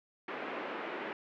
pink band-pass noise, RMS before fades -40 dBFS, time 0.28-1.13 s, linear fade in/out 2 ms, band 270 to 2500 Hz, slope 24 dB/octave, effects none

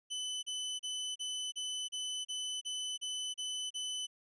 sawtooth tone bursts, 3013 Hz, F#7, 31 cents sharp, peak -33 dBFS, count 11, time 0.1-4.07 s, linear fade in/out 20 ms, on 330 ms, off 34 ms, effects resampled to 22050 Hz

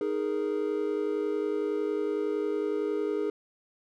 triangle chord, D# suspended fourth, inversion none, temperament equal, 311.1 / 415.3 / 466.2 Hz, D#4 / G#4 / A#4, 0 / 0 / 0 cents, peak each -31 / -27 / -32 dBFS, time 0.01-3.3 s, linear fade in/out 2 ms, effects none

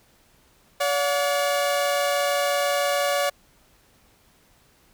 sawtooth tone pair together, 571.6 / 721 Hz, D5 / F#5, -47 / -45 cents, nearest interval major third, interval 402 cents, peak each -18 / -23 dBFS, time 0.8-3.3 s, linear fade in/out 10 ms, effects pink hiss -59 dBFS RMS until 4.93 s

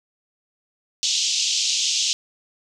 white band-pass noise, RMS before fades -22 dBFS, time 1.03-2.13 s, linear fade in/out 0 ms, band 2800 to 6900 Hz, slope 48 dB/octave, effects none

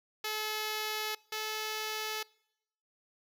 5% pulse tone pair in turn, 430 / 432.7 Hz, A4 / A4, -40 / -29 cents, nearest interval unison, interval 11 cents, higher second, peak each -22 / -23 dBFS, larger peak first, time 0.24-1.15 / 1.32-2.23 s, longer neither, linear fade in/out 5 ms, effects noise-tail reverb RT60 0.8 s tail -24 dB re dry

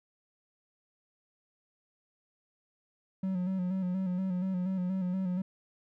triangle tone with vibrato, 185 Hz, F#3, in tune, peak -27 dBFS, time 3.23-5.42 s, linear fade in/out 5 ms, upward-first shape square, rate 4.2 Hz, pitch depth 44 cents each way, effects none

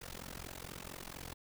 pink noise with amplitude modulation, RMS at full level -43 dBFS, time 0.01-1.34 s, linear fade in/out 10 ms, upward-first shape sine, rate 44.3 Hz, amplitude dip 100%, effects none

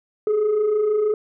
sine tone pair together, 399 / 425.3 Hz, G4 / G#4, +31 / +41 cents, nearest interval minor second, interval 110 cents, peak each -25 / -15 dBFS, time 0.27-1.14 s, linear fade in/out 2 ms, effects tanh soft clip ceiling -15 dBFS

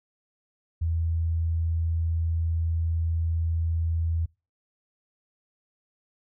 sine tone, 82.41 Hz, E2, in tune, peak -23 dBFS, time 0.81-4.26 s, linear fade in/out 10 ms, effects noise-tail reverb RT60 0.3 s tail -26 dB re dry

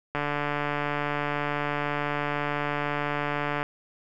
click train, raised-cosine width 0.5 ms, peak -13 dBFS, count 509, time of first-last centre 0.15-3.629 s, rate 146 Hz, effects none

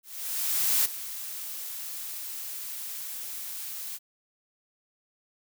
blue noise with ADSR envelope, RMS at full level -23 dBFS, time 0.03-3.99 s, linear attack 820 ms, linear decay 13 ms, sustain -14 dB, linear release 36 ms, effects none

